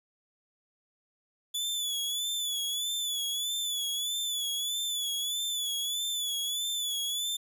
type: tone with vibrato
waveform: sawtooth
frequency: 3442 Hz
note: A7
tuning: 39 cents flat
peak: -27 dBFS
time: 1.54-7.37 s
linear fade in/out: 10 ms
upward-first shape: sine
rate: 1.6 Hz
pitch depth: 60 cents each way
effects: none